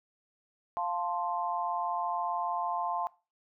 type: chord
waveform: sine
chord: F major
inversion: none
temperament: equal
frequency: 698.5 / 880 / 1046.5 Hz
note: F5 / A5 / C6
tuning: 0 / 0 / 0 cents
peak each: -34 dBFS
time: 0.77-3.07 s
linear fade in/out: 0 ms
effects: noise-tail reverb RT60 0.3 s tail -20 dB re dry